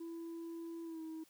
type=tone with pitch glide; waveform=sine; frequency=333.2 to 319.4 Hz; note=E4 to D#4; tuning=+19 to +45 cents; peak=-40 dBFS; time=0-1.24 s; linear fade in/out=10 ms; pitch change=-74 cents; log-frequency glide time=0.84-1.02 s; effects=tanh soft clip ceiling -42 dBFS + white hiss -68 dBFS RMS until 1.29 s